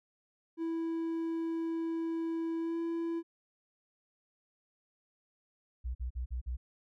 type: tone with pitch glide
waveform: triangle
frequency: 329.1 to 333.7 Hz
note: E4 to E4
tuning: -3 to +21 cents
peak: -30 dBFS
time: 0.57-3.23 s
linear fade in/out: 50 ms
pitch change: +24 cents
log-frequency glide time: 2.59-2.78 s
type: tone bursts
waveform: sine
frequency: 61.74 Hz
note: B1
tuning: in tune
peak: -33 dBFS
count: 5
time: 5.84-6.57 s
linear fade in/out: 20 ms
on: 110 ms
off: 45 ms
effects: none